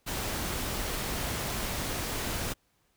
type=noise; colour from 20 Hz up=pink; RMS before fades=-33 dBFS; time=0.06-2.54 s; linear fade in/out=20 ms; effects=pink hiss -71 dBFS RMS until 2.96 s